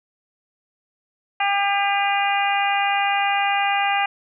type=harmonic tone with a mistuned harmonic; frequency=400.5 Hz; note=G4; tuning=37 cents sharp; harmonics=2 / 3 / 4 / 5 / 6 / 7; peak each=-20 / -28 / -28 / -27 / -26 / -28 dBFS; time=1.4-4.06 s; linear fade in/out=5 ms; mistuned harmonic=6; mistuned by=+17 cents; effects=none